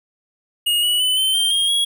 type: tone with pitch steps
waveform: square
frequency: 2867 / 2937 / 3010 / 3083 / 3159 / 3237 / 3316 Hz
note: F7 / F#7 / F#7 / G7 / G7 / G#7 / G#7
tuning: +45 / -13 / +29 / -29 / +13 / -45 / -3 cents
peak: -16 dBFS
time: 0.66-1.85 s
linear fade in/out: 10 ms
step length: 170 ms
effects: none